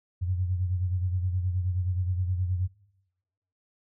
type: beating tone pair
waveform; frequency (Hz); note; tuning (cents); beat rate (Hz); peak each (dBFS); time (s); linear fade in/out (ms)
sine; 90.3 / 99.8; F#2 / G2; -42 / +32; 9.5; -25 / -34; 0.21-2.68; 20
effects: noise-tail reverb RT60 1.0 s tail -23 dB re dry